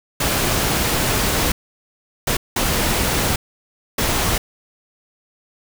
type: noise bursts at uneven times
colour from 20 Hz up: pink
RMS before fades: -19 dBFS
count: 4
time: 0.2-1.52 / 2.27-2.37 / 2.56-3.36 / 3.98-4.38 s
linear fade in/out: 5 ms
effects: none